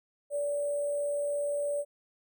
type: tone with sample-and-hold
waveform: sine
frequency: 577 Hz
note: D5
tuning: 31 cents flat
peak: -28 dBFS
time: 0.3-1.85 s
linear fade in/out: 50 ms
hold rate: 8820 Hz
effects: none